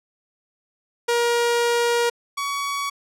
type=tone pair in turn; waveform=sawtooth; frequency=474 / 1127.4 Hz; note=A#4 / C#6; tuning=+29 / +29 cents; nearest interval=octave + minor third; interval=1500 cents; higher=second; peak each=-14 / -20 dBFS; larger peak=first; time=1.08-2.1 / 2.37-2.9 s; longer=first; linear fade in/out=10 ms; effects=low-pass 11000 Hz 12 dB/octave